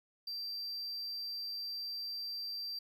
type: tone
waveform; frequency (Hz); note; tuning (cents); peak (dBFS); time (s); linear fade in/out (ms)
triangle; 4699; D8; 0; -37; 0.27-2.79; 5
effects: 13-bit